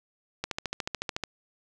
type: click train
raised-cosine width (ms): 0.2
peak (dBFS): -13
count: 12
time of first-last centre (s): 0.44-1.237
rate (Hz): 13.8
effects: none